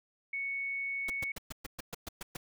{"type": "tone", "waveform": "sine", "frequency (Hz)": 2217, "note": "C#7", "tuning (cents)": 0, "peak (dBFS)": -33, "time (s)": [0.33, 1.32], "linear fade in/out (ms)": 5}
{"type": "noise bursts", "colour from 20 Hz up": "pink", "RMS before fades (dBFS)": -40, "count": 10, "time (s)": [1.08, 2.37], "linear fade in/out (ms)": 5, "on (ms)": 21, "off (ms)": 120}
{"effects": []}